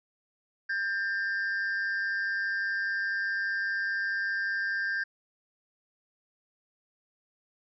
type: tone pair together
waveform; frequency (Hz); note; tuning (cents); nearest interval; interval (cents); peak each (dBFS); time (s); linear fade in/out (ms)
triangle; 1593 / 1788.1; G6 / A6; +27 / +27; major second; 200; -27 / -33; 0.69-5.04; 10
effects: resampled to 16000 Hz